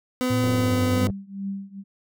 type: tone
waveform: 30% pulse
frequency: 252.9 Hz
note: B3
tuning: 41 cents sharp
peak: -19 dBFS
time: 0.21-1.07 s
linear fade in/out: 0 ms
type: tone with pitch glide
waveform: triangle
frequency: 113.3 to 100.36 Hz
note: A#2 to G2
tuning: -49 to +41 cents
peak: -21 dBFS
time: 0.3-1.11 s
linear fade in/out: 5 ms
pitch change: -210 cents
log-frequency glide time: 0.52-0.8 s
type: click train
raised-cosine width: 2 ms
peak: -20 dBFS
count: 61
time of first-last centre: 0.44-1.099 s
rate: 91.1 Hz
type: tone with tremolo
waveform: sine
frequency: 196.5 Hz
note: G3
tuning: 4 cents sharp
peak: -25 dBFS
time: 0.94-1.84 s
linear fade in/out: 50 ms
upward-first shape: triangle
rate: 2.3 Hz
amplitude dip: 95%
effects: none